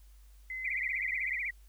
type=tone; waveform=sine; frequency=2048 Hz; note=C7; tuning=38 cents flat; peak=-36 dBFS; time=0.5-1.36 s; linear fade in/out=2 ms
type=tone with vibrato; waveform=sine; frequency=2144 Hz; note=C7; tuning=42 cents sharp; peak=-32 dBFS; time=0.64-1.51 s; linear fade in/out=10 ms; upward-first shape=triangle; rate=16 Hz; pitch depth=220 cents each way
effects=added 50 Hz sine -53 dBFS peak until 1.68 s + white hiss -68 dBFS RMS until 1.68 s